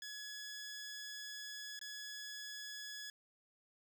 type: tone with dropouts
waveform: 15% pulse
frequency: 1690 Hz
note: G#6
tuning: 30 cents sharp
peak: -39 dBFS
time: 0.02-3.1 s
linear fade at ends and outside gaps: 2 ms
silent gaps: 1.792-1.813 s
effects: none